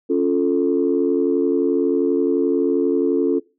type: chord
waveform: sine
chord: Db augmented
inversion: none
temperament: equal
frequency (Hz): 277.2 / 349.2 / 440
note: Db4 / F4 / A4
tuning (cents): 0 / 0 / 0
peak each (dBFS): -19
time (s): 0.09-3.4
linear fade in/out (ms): 20
effects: noise-tail reverb RT60 0.3 s tail -21 dB re dry + tanh soft clip ceiling -7 dBFS